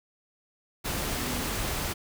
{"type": "tone in noise", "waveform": "sine", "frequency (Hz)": 249, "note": "B3", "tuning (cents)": 14, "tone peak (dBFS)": -37, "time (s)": [1.17, 1.47], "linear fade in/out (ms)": 20, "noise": "pink", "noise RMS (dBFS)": -31, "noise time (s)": [0.84, 1.94], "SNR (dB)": -9, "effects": []}